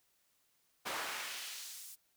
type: noise with high-pass filter sweep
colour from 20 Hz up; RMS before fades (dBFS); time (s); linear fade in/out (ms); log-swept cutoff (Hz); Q
brown; -43; 0.85-1.96; 20; 730 to 9900; 0.8
effects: white hiss -75 dBFS RMS until 2.16 s